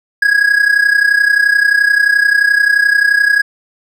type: tone with amplitude modulation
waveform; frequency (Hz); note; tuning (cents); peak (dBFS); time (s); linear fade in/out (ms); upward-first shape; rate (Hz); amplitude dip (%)
triangle; 1655; G#6; -6; -3; 0.22-3.42; 5; sine; 31.5; 75
effects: none